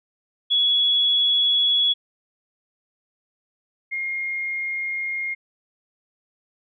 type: tone pair in turn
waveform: sine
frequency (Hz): 3372 / 2133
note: G#7 / C7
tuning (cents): +26 / +33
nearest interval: minor sixth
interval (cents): 793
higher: first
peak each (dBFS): -16 / -24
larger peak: first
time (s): 0.5-1.94 / 3.91-5.35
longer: neither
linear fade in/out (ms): 20
effects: none